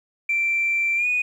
sine tone with pitch glide, 2349 to 2474 Hz, D7 to D#7, 0 to -10 cents, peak -18 dBFS, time 0.29-1.22 s, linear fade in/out 5 ms, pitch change +90 cents, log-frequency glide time 0.96-1.07 s, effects tanh soft clip ceiling -14 dBFS + 9-bit

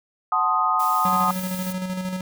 sine chord, F# diminished seventh, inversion none, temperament equal, 740 / 880 / 1046.5 / 1244.5 Hz, F#5 / A5 / C6 / Eb6, 0 / 0 / 0 / 0 cents, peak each -26 / -25 / -26 / -20 dBFS, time 0.32-1.31 s, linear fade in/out 2 ms
blue noise, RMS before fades -35 dBFS, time 0.79-1.73 s, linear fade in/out 10 ms
square tone with tremolo, 185 Hz, F#3, in tune, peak -25 dBFS, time 1.05-2.21 s, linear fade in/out 2 ms, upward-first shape square, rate 13 Hz, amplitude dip 40%
effects none

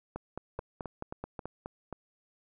two click trains, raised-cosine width 1 ms, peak -24 / -23 dBFS, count 6 / 7, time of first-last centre 0.59-1.927 / 0.16-1.456 s, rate 3.74 / 4.63 Hz, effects none

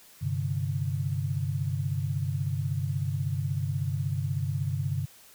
sine chord, G suspended fourth, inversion none, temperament just, 98 / 130.67 / 147 Hz, G2 / C3 / D3, 0 / -2 / +2 cents, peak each -31 dBFS, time 0.21-5.06 s, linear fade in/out 20 ms, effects white hiss -54 dBFS RMS until 5.34 s

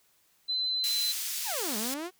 sine tone, 4046 Hz, B7, 41 cents sharp, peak -27 dBFS, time 0.48-1.13 s, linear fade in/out 20 ms
pink high-pass noise, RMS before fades -34 dBFS, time 0.84-1.94 s, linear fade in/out 0 ms, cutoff 4100 Hz, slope 12 dB/octave
sawtooth exponential two-way sweep, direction down then up, 1046.5 to 204 to 379 Hz, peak -30 dBFS, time 1.44-2.11 s, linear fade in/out 50 ms, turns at 1.77 s
effects white hiss -67 dBFS RMS until 2.19 s

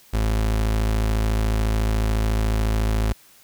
35% pulse tone, 54 Hz, A1, 32 cents flat, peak -17 dBFS, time 0.13-3.13 s, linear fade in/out 10 ms, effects white hiss -52 dBFS RMS until 3.43 s

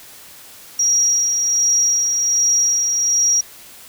sine tone with tremolo, 5690 Hz, F8, 31 cents sharp, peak -12 dBFS, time 0.79-3.41 s, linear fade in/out 5 ms, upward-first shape sine, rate 1.3 Hz, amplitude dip 35%, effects white hiss -41 dBFS RMS until 3.88 s

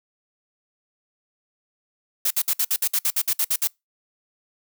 blue noise bursts, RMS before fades -21 dBFS, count 13, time 2.25-3.674 s, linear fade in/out 5 ms, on 56 ms, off 58 ms, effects noise-tail reverb RT60 0.2 s tail -26 dB re dry

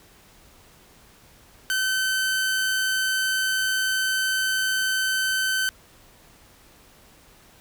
sawtooth tone, 1533 Hz, G6, 39 cents flat, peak -18 dBFS, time 1.7-5.69 s, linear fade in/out 0 ms, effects pink hiss -53 dBFS RMS until 7.6 s

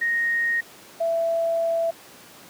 sine tone pair in turn, 1864.7 / 665.4 Hz, A#6 / E5, 0 / +16 cents, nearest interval octave + tritone, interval 1784 cents, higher first, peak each -20 dBFS, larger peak neither, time 0.01-0.61 / 1-1.91 s, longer second, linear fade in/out 10 ms, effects pink hiss -46 dBFS RMS until 2.49 s + high-pass 200 Hz 12 dB/octave

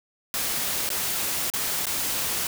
white noise with dropouts, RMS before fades -27 dBFS, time 0.34-2.47 s, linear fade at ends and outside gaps 1 ms, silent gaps 0.891-0.902 / 1.501-1.537 / 1.856-1.867 s, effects none

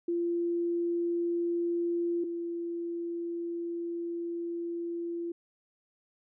sine tone pair in turn, 343.3 / 340.9 Hz, F4 / F4, -30 / -42 cents, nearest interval unison, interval 12 cents, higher first, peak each -27 / -32 dBFS, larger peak first, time 0.08-2.24 / 2.24-5.32 s, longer second, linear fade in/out 5 ms, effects none

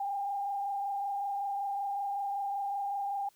sine tone with frequency modulation, 800 Hz, G5, 35 cents sharp, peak -31 dBFS, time 0-3.29 s, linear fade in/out 5 ms, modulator 25.3 Hz, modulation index 0.72, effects white hiss -67 dBFS RMS until 3.35 s

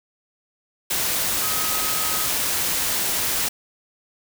sine tone in noise, 1265 Hz, D#6, 28 cents sharp, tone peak -32 dBFS, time 1.42-2.26 s, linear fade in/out 10 ms, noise white, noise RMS -23 dBFS, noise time 0.9-3.49 s, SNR -12 dB, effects none

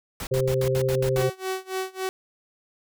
pink noise bursts, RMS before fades -33 dBFS, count 8, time 0.2-1.229 s, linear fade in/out 2 ms, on 70 ms, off 67 ms
harmonic tone, 130.81 Hz, C3, in tune, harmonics 1 / 3 / 4, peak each -25 / -25 / -25 dBFS, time 0.31-1.3 s, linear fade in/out 10 ms
sawtooth tone with tremolo, 377.3 Hz, F#4, 34 cents sharp, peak -21 dBFS, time 1.16-2.09 s, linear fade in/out 0 ms, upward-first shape sine, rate 3.6 Hz, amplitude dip 95%
effects none

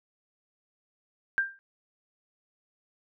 sine tone with exponential decay, 1586 Hz, G6, 20 cents sharp, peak -19 dBFS, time 1.38-1.59 s, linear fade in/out 0 ms, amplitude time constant 45 ms, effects none

